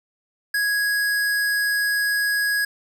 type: tone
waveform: square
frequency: 1661.2 Hz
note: G#6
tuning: in tune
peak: -20 dBFS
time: 0.54-2.65 s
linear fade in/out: 5 ms
effects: none